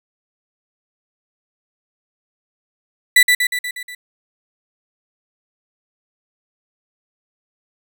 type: tone with echo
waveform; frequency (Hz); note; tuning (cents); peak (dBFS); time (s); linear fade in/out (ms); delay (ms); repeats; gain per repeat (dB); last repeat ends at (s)
35% pulse; 1975.5; B6; 0; -5; 3.16-3.23; 5; 120; 6; -4; 3.95
effects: none